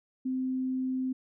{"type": "tone", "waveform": "sine", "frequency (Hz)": 258.9, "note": "C4", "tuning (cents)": -18, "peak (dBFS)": -28, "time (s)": [0.25, 1.13], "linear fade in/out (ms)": 10, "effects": []}